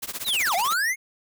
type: noise with tremolo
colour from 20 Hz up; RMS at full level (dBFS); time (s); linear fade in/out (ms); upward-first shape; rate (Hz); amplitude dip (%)
white; -29; 0.02-0.74; 10; triangle; 16; 100
type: linear two-way sweep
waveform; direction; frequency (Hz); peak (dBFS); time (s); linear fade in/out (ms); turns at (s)
square; down then up; 4186 to 659.3 to 2195; -22; 0.24-0.96; 50; 0.55
effects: none